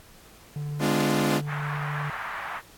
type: tone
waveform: triangle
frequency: 146.83 Hz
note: D3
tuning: in tune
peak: -27 dBFS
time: 0.56-2.1 s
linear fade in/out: 2 ms
type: chord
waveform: sawtooth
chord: G# diminished seventh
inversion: none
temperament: equal with one note detuned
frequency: 207.7 / 253.4 / 293.7 / 349.2 Hz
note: G#3 / B3 / D4 / F4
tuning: 0 / +45 / 0 / 0 cents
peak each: -23 / -25 / -24 / -24 dBFS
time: 0.79-1.42 s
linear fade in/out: 50 ms
type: band-pass noise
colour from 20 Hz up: white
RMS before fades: -34 dBFS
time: 1.46-2.62 s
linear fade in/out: 50 ms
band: 790 to 1800 Hz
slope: 24 dB/octave
effects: pink hiss -52 dBFS RMS until 2.77 s + AAC 64 kbps